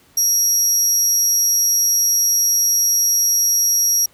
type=tone; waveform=35% pulse; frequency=5670 Hz; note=F8; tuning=25 cents sharp; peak=-11 dBFS; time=0.17-4.06 s; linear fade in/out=5 ms; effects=pink hiss -53 dBFS RMS until 4.13 s + high-pass 60 Hz 12 dB/octave